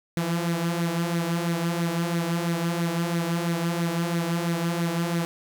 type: tone with flanger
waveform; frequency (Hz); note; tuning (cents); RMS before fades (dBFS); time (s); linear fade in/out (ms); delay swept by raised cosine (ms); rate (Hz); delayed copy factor
sawtooth; 169.5; E3; +49; -26; 0.17-5.25; 0; 0.48 to 5.28; 3; +0.55
effects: none